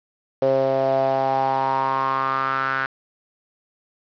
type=tone with band-pass filter sweep; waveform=sawtooth; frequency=133.9 Hz; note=C3; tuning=40 cents sharp; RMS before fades=-21 dBFS; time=0.42-2.86 s; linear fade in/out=2 ms; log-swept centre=530 to 1500 Hz; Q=6; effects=resampled to 11025 Hz + 7-bit